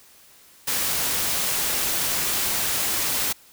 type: noise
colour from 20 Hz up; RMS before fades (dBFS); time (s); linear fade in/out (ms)
white; -24; 0.67-3.33; 10
effects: white hiss -52 dBFS RMS until 3.52 s